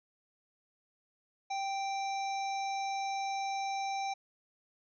harmonic tone, 784 Hz, G5, in tune, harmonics 1 / 3 / 5 / 7 / 8, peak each -33 / -43 / -47 / -50 / -51 dBFS, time 1.5-4.14 s, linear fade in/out 10 ms, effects none

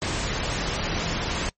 sine tone in noise, 164.81 Hz, E3, in tune, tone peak -35 dBFS, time 0.55-1.14 s, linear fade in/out 0 ms, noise pink, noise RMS -27 dBFS, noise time 0.02-1.49 s, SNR -11 dB, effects noise-tail reverb RT60 0.1 s tail -23 dB re dry + MP3 32 kbps

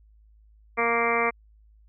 harmonic tone with a mistuned harmonic, 233.1 Hz, A#3, in tune, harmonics 1 / 2 / 3 / 4 / 5 / 6 / 7 / 8 / 9 / 10, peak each -35 / -27 / -30 / -32 / -27 / -36 / -38 / -35 / -28 / -30 dBFS, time 0.77-1.31 s, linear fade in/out 20 ms, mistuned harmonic 1, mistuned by +21 cents, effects added 53 Hz sine -53 dBFS peak until 1.88 s

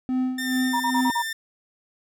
triangle tone with tremolo, 256.3 Hz, C4, 36 cents flat, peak -18 dBFS, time 0.09-1.1 s, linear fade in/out 0 ms, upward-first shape sine, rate 2.4 Hz, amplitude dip 70%
sawtooth tone with vibrato, 1796 Hz, A6, 35 cents sharp, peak -24 dBFS, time 0.38-1.33 s, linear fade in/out 5 ms, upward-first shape triangle, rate 4.4 Hz, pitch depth 13 cents each way
sine tone bursts, 947 Hz, A#5, 27 cents sharp, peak -21 dBFS, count 5, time 0.73-1.223 s, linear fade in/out 10 ms, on 73 ms, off 32 ms
effects none

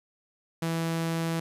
sawtooth tone, 164.81 Hz, E3, in tune, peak -23 dBFS, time 0.62-1.4 s, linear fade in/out 5 ms, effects resampled to 32000 Hz + 10-bit

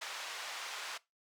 pink band-pass noise, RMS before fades -43 dBFS, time 0.01-0.98 s, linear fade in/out 10 ms, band 970 to 5900 Hz, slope 12 dB/octave, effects noise-tail reverb RT60 0.2 s tail -20 dB re dry + high-pass 400 Hz 12 dB/octave

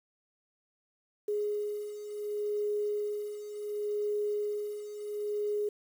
sine beating tone pair, 415.9 / 416.59 Hz, G#4 / G#4, +2 / +5 cents, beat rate 0.69 Hz, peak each -37 / -32 dBFS, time 1.28-5.69 s, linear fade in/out 5 ms, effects 9-bit

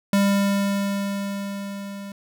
square tone with level ramp, 199.3 Hz, G3, 29 cents sharp, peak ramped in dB -16 to -34 dBFS, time 0.13-2.12 s, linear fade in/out 2 ms, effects none

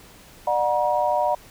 sine tone cluster, 598 / 732 / 953 Hz, D5 / F#5 / A#5, +31 / -19 / +38 cents, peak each -23 dBFS, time 0.47-1.35 s, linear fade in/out 5 ms, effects pink hiss -48 dBFS RMS until 1.5 s

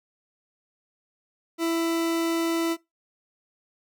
40% pulse tone, 331.8 Hz, E4, 11 cents sharp, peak -22 dBFS, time 1.58-2.77 s, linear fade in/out 50 ms, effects noise-tail reverb RT60 0.2 s tail -22 dB re dry

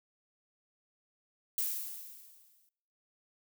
violet noise with exponential decay, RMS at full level -31 dBFS, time 1.58-2.69 s, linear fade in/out 0 ms, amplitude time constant 240 ms, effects noise-tail reverb RT60 0.9 s tail -25 dB re dry

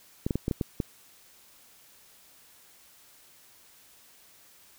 clicks, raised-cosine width 3 ms, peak -14 dBFS, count 7, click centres 0.265 / 0.308 / 0.356 / 0.481 / 0.512 / 0.612 / 0.802 s, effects white hiss -57 dBFS RMS until 4.78 s

